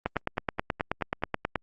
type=two click trains; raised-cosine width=0.5 ms; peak=-24 / -11 dBFS; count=6 / 15; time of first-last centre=0.16-1.224 / 0.06-1.557 s; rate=4.7 / 9.35 Hz; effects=Opus 24 kbps